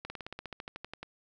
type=slowing click train; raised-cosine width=0.3 ms; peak=-24 dBFS; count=15; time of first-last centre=0.05-1.03 s; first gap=50 ms; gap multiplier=1.05; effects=none